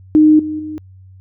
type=tone with level steps; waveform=sine; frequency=307.5 Hz; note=D#4; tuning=20 cents flat; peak=-5 / -19 / -23 dBFS; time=0.15-0.78 s; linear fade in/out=0 ms; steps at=0.39 / 0.59 s; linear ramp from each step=5 ms; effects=added 94 Hz sine -38 dBFS peak until 1.2 s